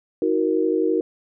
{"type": "chord", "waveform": "sine", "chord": "D# minor", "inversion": "none", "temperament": "equal with one note detuned", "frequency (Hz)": [318.4, 370, 466.2], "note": ["D#4", "F#4", "A#4"], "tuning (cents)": [40, 0, 0], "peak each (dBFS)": -22, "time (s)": [0.22, 1.01], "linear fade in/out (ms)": 2, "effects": []}